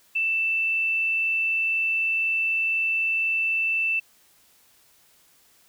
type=tone; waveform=sine; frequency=2658 Hz; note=E7; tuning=14 cents sharp; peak=-21 dBFS; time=0.15-4 s; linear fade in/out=10 ms; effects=white hiss -59 dBFS RMS until 5.68 s